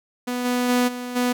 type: tone with level steps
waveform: sawtooth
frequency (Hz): 246.9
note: B3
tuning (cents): 0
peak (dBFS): -20 / -16 / -13 / -25 / -15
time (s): 0.27-1.33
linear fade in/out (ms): 10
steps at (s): 0.44 / 0.68 / 0.87 / 1.15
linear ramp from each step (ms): 20
effects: none